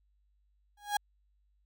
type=tone with exponential growth; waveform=35% pulse; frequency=824 Hz; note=G#5; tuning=14 cents flat; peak=-23 dBFS; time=0.77-0.97 s; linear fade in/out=5 ms; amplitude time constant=42 ms; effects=added 50 Hz sine -68 dBFS peak until 1.65 s